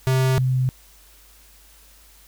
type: tone pair in turn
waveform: square / sine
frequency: 130.81 / 128.79 Hz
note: C3 / C3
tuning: 0 / -27 cents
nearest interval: unison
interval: 27 cents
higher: first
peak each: -17 dBFS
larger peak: neither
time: 0.07-0.38 / 0.38-0.69 s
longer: neither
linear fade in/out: 0 ms
effects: added 50 Hz sine -52 dBFS peak until 2.27 s + white hiss -52 dBFS RMS until 2.27 s